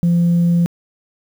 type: tone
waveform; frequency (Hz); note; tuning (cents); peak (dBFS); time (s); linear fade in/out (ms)
sine; 171.9; F3; -27; -9; 0.03-0.66; 0
effects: tanh soft clip ceiling -9 dBFS + 7-bit